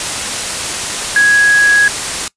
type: tone in noise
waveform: sine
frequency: 1661.2 Hz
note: G#6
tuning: in tune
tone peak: -6 dBFS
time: 1.16-1.88 s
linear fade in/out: 2 ms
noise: white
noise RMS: -18 dBFS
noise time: 0-2.28 s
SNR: +9 dB
effects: noise-tail reverb RT60 0.1 s tail -22 dB re dry + resampled to 22050 Hz